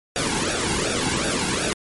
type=noise with flanger; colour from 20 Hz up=pink; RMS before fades=-23 dBFS; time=0.16-1.73 s; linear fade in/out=0 ms; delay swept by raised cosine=0.95 to 1.68 ms; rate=2.7 Hz; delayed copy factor=-0.75; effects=MP3 48 kbps